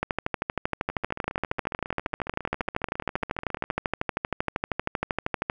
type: two click trains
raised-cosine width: 0.5 ms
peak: -19 / -10 dBFS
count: 42 / 71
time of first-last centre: 0.9-3.708 / 0.03-5.499 s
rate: 14.6 / 12.8 Hz
effects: none